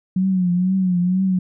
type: tone with vibrato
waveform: sine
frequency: 183.3 Hz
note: F#3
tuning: 16 cents flat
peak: -15 dBFS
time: 0.16-1.39 s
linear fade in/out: 5 ms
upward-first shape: triangle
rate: 2.1 Hz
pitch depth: 85 cents each way
effects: none